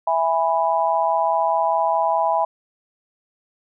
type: chord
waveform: sine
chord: E major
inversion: none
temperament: just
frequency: 659.3 / 824.1 / 988.9 Hz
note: E5 / G#5 / B5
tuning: 0 / -14 / +2 cents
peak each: -21 dBFS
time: 0.07-2.45 s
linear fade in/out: 5 ms
effects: none